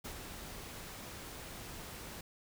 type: noise with ADSR envelope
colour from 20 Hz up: pink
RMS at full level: -43 dBFS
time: 0.04-2.21 s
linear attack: 13 ms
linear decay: 83 ms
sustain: -4 dB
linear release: 4 ms
effects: none